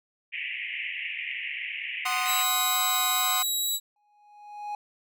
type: band-pass noise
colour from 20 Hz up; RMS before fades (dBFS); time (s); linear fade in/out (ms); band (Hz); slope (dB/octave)
pink; -34; 0.32-2.44; 20; 1900 to 2900; 96
type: chord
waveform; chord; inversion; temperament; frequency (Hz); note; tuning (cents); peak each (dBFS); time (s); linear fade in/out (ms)
sawtooth; C diminished; second; equal with one note detuned; 740 / 1046.5 / 1238.1; Gb5 / C6 / Eb6; 0 / 0 / -9; -27; 2.05-3.43; 10
type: tone with vibrato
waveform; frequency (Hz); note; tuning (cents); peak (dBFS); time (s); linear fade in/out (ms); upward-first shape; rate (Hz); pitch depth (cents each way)
15% pulse; 3886; B7; -29; -19; 2.25-3.8; 50; sine; 2.1; 9
type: tone with exponential growth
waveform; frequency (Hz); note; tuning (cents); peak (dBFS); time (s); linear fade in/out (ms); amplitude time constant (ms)
triangle; 830.6; G#5; 0; -27; 3.96-4.75; 2; 170
effects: none